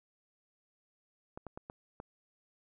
clicks, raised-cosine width 1 ms, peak -29 dBFS, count 5, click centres 1.375 / 1.467 / 1.575 / 1.699 / 2.001 s, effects none

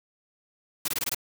white noise bursts, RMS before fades -28 dBFS, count 6, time 0.85-1.147 s, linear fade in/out 5 ms, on 32 ms, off 21 ms, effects none

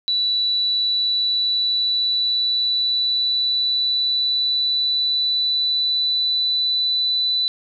sine tone with pitch glide, 3951 to 3985 Hz, B7 to B7, 0 to +15 cents, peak -17 dBFS, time 0.08-7.48 s, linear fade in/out 0 ms, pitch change +15 cents, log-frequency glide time 0.73-7.27 s, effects none

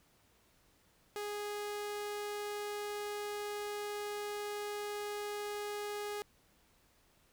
sawtooth tone, 414 Hz, G#4, 5 cents flat, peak -34 dBFS, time 1.16-6.22 s, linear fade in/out 0 ms, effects pink hiss -69 dBFS RMS until 7.32 s

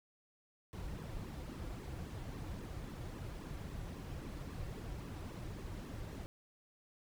brown noise with flanger, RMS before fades -45 dBFS, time 0.73-6.26 s, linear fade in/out 0 ms, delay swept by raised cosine 1.3 to 4.8 ms, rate 3.7 Hz, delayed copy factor -0.7, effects none

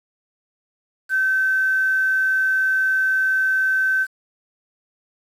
sine tone with quantisation, 1539 Hz, G6, 32 cents flat, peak -16 dBFS, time 1.09-4.07 s, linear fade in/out 50 ms, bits 7, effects resampled to 32000 Hz

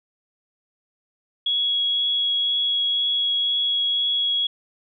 sine tone with vibrato, 3336 Hz, G#7, 7 cents sharp, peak -19 dBFS, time 1.46-4.47 s, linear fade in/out 5 ms, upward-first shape triangle, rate 2 Hz, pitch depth 8 cents each way, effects none

